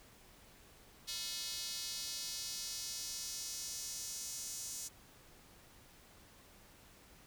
square tone with high-pass filter sweep, 196 Hz, G3, in tune, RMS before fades -43 dBFS, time 1.07-4.89 s, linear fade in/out 20 ms, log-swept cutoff 4100 to 6700 Hz, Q 2.1, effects pink hiss -61 dBFS RMS until 7.26 s

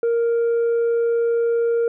sine tone with tanh clipping, 466.2 Hz, A#4, in tune, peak -17 dBFS, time 0.03-1.88 s, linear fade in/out 2 ms, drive 2 dB, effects none

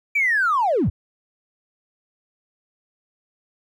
triangle linear sweep, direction down, 2360 to 51.7 Hz, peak -13 dBFS, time 0.15-0.9 s, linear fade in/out 10 ms, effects tanh soft clip ceiling -14 dBFS

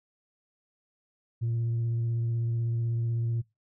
sine tone with vibrato, 116.2 Hz, A#2, 5 cents flat, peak -24 dBFS, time 1.41-3.42 s, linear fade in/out 20 ms, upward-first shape triangle, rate 16 Hz, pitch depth 18 cents each way, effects noise-tail reverb RT60 0.2 s tail -21 dB re dry + tanh soft clip ceiling -24 dBFS

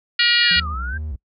harmonic tone, 476.8 Hz, A#4, 39 cents sharp, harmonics 3 / 4 / 5 / 6 / 7 / 8 / 9 / 10, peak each -23 / -20 / -23 / -19 / -26 / -27 / -20 / -27 dBFS, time 0.19-0.6 s, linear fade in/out 5 ms
sine linear two-way sweep, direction down then up, 1898 to 1174.7 to 1605 Hz, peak -27 dBFS, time 0.4-0.98 s, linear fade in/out 10 ms, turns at 0.68 s
triangle tone with exponential decay, 174.61 Hz, F3, in tune, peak -26 dBFS, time 0.51-1.11 s, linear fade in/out 0 ms, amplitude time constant 130 ms
triangle tone with vibrato, 69.3 Hz, C#2, in tune, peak -23 dBFS, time 0.56-1.16 s, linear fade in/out 5 ms, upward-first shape square, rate 2.7 Hz, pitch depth 180 cents each way
effects noise-tail reverb RT60 0.1 s tail -24 dB re dry

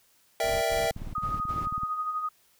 square chord, E half-diminished seventh, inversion second, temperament equal, 466.2 / 587.3 / 659.3 / 784 Hz, Bb4 / D5 / E5 / G5, 0 / 0 / 0 / 0 cents, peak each -33 / -34 / -28 / -32 dBFS, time 0.4-0.91 s, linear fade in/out 2 ms
brown noise bursts, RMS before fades -38 dBFS, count 5, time 0.43-1.668 s, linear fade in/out 20 ms, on 190 ms, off 72 ms
click train, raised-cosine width 5 ms, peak -26 dBFS, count 18, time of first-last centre 0.91-1.834 s, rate 18.4 Hz
sine tone with tremolo, 1246 Hz, D#6, 2 cents sharp, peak -26 dBFS, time 1.15-2.29 s, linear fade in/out 5 ms, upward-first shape sine, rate 12 Hz, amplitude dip 50%
effects white hiss -64 dBFS RMS until 2.59 s

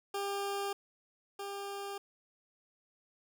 20% pulse tone pair in turn, 399.4 / 399.4 Hz, G4 / G4, +32 / +32 cents, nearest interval unison, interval 0 cents, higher neither, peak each -29 / -34 dBFS, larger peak first, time 0.14-0.73 / 1.39-1.98 s, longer neither, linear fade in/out 5 ms, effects none

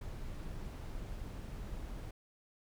brown noise, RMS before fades -43 dBFS, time 0.01-2.11 s, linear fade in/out 5 ms, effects none

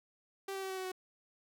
sawtooth tone with pitch steps, 390 / 386.2 / 382.4 / 378.7 / 375 / 371.3 Hz, G4 / G4 / G4 / F#4 / F#4 / F#4, -9 / -26 / -43 / +40 / +23 / +6 cents, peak -34 dBFS, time 0.48-0.918 s, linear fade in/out 5 ms, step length 73 ms, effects none

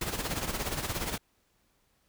pink noise with tremolo, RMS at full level -31 dBFS, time 0.01-1.18 s, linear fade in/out 5 ms, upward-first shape sine, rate 17 Hz, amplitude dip 65%, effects pink hiss -71 dBFS RMS until 2.08 s

